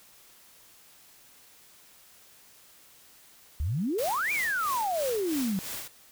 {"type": "exponential two-way sweep", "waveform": "sine", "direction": "up then down", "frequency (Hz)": [65.41, 2446, 181.6], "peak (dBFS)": -26, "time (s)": [3.6, 5.59], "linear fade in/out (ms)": 0, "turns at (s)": 4.32}
{"type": "noise with tremolo", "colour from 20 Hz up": "white", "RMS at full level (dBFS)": -36, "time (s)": [3.98, 5.88], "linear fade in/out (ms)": 5, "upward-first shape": "sine", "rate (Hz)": 3, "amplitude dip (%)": 60}
{"effects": ["white hiss -56 dBFS RMS until 6.11 s"]}